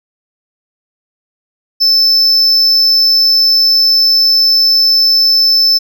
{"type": "tone", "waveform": "triangle", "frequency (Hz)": 5274, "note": "E8", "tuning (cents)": 0, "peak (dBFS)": -5, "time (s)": [1.8, 5.79], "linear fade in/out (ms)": 20, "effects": []}